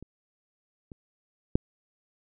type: clicks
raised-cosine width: 3 ms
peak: -30 / -30 / -8 dBFS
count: 3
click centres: 0.026 / 0.918 / 1.555 s
effects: none

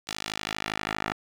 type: tone with band-pass filter sweep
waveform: 10% pulse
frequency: 52.5 Hz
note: G#1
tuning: 19 cents sharp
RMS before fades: -33 dBFS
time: 0.07-1.13 s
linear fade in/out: 10 ms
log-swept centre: 4700 to 1500 Hz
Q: 0.93
effects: none

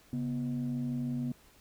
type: tone pair together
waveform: sine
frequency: 137.33 / 243.7 Hz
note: C#3 / B3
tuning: -16 / -23 cents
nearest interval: minor seventh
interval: 993 cents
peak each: -34 / -31 dBFS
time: 0.13-1.32 s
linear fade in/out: 2 ms
effects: tanh soft clip ceiling -27 dBFS + pink hiss -61 dBFS RMS until 1.6 s

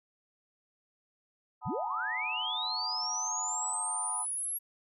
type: chord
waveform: sine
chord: B dominant seventh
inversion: second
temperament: equal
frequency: 740 / 880 / 987.8 / 1244.5 Hz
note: F#5 / A5 / B5 / D#6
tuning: 0 / 0 / 0 / 0 cents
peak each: -43 / -39 / -41 / -43 dBFS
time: 1.61-4.26 s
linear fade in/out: 50 ms
type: linear sweep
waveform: sine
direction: up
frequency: 58.8 to 11380 Hz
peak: -32 dBFS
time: 1.65-4.59 s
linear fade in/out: 20 ms
effects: none

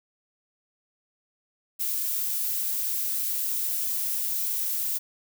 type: noise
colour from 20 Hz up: violet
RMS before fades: -28 dBFS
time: 1.79-4.99 s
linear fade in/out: 20 ms
effects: none

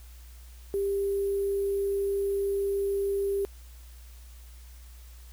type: tone with sample-and-hold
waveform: sine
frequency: 396.8 Hz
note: G4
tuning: 21 cents sharp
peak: -25 dBFS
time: 0.74-3.45 s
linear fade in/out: 0 ms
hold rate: 11025 Hz
effects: added 60 Hz sine -45 dBFS peak until 5.32 s + white hiss -57 dBFS RMS until 5.32 s

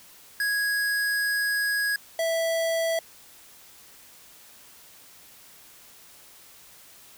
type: tone pair in turn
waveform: square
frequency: 1659 / 658.4 Hz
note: G#6 / E5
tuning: -2 / -2 cents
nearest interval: octave + major third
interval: 1600 cents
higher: first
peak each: -24 dBFS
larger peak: neither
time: 0.4-1.96 / 2.19-2.99 s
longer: first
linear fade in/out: 2 ms
effects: white hiss -51 dBFS RMS until 7.17 s

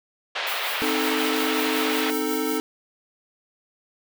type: band-pass noise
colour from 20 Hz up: white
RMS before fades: -28 dBFS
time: 0.35-2.11 s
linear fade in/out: 10 ms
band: 520 to 3600 Hz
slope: 24 dB/octave
type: noise with tremolo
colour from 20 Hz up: violet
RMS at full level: -31 dBFS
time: 0.47-2.58 s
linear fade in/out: 0 ms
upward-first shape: triangle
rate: 5.5 Hz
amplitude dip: 60%
type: chord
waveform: square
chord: A diminished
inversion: first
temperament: equal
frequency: 261.6 / 311.1 / 440 Hz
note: C4 / Eb4 / A4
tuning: 0 / 0 / 0 cents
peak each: -30 / -28 / -28 dBFS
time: 0.82-2.6 s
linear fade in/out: 0 ms
effects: none

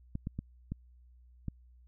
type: clicks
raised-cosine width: 5 ms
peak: -23 dBFS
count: 5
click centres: 0.154 / 0.271 / 0.39 / 0.72 / 1.483 s
effects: added 61 Hz sine -56 dBFS peak until 1.87 s

